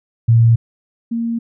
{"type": "tone pair in turn", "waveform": "sine", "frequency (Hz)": [115.4, 231.5], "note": ["A#2", "A#3"], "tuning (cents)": [-17, -12], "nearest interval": "octave", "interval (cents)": 1205, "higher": "second", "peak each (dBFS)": [-7, -17], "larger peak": "first", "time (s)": [[0.28, 0.56], [1.11, 1.39]], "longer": "neither", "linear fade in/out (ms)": 10, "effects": []}